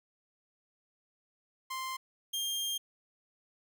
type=tone pair in turn; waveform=sawtooth; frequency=1046.5 / 3204 Hz; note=C6 / G7; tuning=0 / +37 cents; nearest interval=octave + perfect fifth; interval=1937 cents; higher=second; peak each=-32 / -29 dBFS; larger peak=second; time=1.7-1.97 / 2.33-2.78 s; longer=second; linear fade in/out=10 ms; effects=none